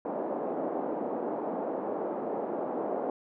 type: band-pass noise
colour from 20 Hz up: white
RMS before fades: -33 dBFS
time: 0.05-3.1 s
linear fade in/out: 2 ms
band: 240 to 730 Hz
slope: 24 dB/octave
effects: none